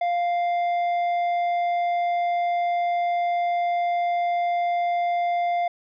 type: tone with tanh clipping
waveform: triangle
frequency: 698.5 Hz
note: F5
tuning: in tune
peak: -22 dBFS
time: 0.01-5.68 s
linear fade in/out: 5 ms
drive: 11 dB
effects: none

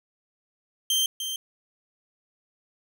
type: tone with echo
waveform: sawtooth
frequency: 3142 Hz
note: G7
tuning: 3 cents sharp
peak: -18 dBFS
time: 0.9-1.06 s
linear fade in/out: 2 ms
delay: 300 ms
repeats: 1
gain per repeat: -8 dB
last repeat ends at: 1.36 s
effects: none

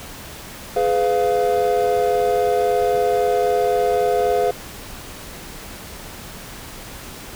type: chord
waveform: triangle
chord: F diminished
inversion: first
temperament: just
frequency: 419.1 / 502.9 / 698.5 Hz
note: Ab4 / Cb5 / F5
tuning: +16 / +31 / 0 cents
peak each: -18 dBFS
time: 0.76-4.51 s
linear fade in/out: 5 ms
effects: pink hiss -36 dBFS RMS until 7.35 s

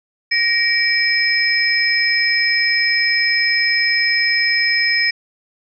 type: tone cluster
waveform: sine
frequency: 1880 / 2310 / 5140 Hz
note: A#6 / D7 / E8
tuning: +14 / -29 / -45 cents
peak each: -18 dBFS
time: 0.31-5.11 s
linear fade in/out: 10 ms
effects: none

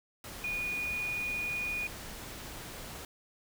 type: tone in noise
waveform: sine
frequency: 2455 Hz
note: D#7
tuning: 24 cents flat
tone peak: -32 dBFS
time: 0.44-1.87 s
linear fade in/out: 2 ms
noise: pink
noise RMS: -44 dBFS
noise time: 0.24-3.05 s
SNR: +9 dB
effects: none

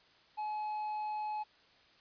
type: tone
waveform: triangle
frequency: 850 Hz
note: G#5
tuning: 40 cents sharp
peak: -33 dBFS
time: 0.37-1.44 s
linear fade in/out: 20 ms
effects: white hiss -64 dBFS RMS until 2 s + resampled to 11025 Hz

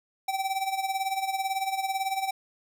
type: tone with tremolo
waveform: square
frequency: 773 Hz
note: G5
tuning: 24 cents flat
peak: -25 dBFS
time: 0.28-2.31 s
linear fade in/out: 5 ms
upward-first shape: sine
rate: 18 Hz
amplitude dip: 70%
effects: none

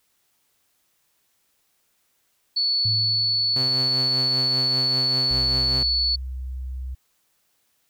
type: tone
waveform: sine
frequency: 4435 Hz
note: C#8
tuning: in tune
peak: -19 dBFS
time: 2.56-6.16 s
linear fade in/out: 10 ms
type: tone with exponential decay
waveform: sine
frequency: 110 Hz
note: A2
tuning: in tune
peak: -23 dBFS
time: 2.85-4.33 s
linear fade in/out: 5 ms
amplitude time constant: 320 ms
type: tone with tremolo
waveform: sawtooth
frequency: 130 Hz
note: C3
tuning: 11 cents flat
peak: -23 dBFS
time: 3.56-5.83 s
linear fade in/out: 2 ms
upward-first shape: triangle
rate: 5.1 Hz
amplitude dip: 45%
type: tone with pitch glide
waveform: sine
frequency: 64.9 to 64.27 Hz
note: C2 to C2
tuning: -13 to -30 cents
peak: -28 dBFS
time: 5.3-6.95 s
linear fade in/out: 10 ms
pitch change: -17 cents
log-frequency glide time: 6.16-6.33 s
effects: white hiss -68 dBFS RMS until 7.89 s

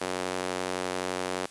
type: tone with high-pass filter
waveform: sawtooth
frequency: 91.7 Hz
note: F#2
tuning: 15 cents flat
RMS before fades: -32 dBFS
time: 0.01-1.46 s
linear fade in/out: 5 ms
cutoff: 410 Hz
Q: 0.98
effects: white hiss -50 dBFS RMS until 1.5 s + resampled to 24000 Hz

